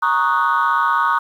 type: chord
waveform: sine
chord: D# minor seventh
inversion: second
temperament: equal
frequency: 932.3 / 1108.7 / 1244.5 / 1480 Hz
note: A#5 / C#6 / D#6 / F#6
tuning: 0 / 0 / 0 / 0 cents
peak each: -19 / -18 / -18 / -20 dBFS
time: 0.02-1.19 s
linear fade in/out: 10 ms
effects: tanh soft clip ceiling -8 dBFS + 8-bit